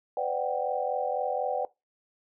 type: chord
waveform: sine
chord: G major seventh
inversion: first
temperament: equal with one note detuned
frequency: 505.4 / 587.3 / 740 / 784 Hz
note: B4 / D5 / F#5 / G5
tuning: +40 / 0 / 0 / 0 cents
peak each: -32 dBFS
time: 0.17-1.65 s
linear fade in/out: 2 ms
effects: noise-tail reverb RT60 0.2 s tail -19 dB re dry